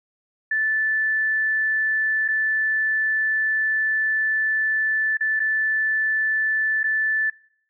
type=tone with dropouts; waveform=sine; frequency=1753 Hz; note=A6; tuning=7 cents flat; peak=-19 dBFS; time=0.51-7.3 s; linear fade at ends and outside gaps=5 ms; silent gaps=2.28-2.285 / 5.171-5.207 / 5.395-5.4 / 6.832-6.84 s; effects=noise-tail reverb RT60 0.6 s tail -20 dB re dry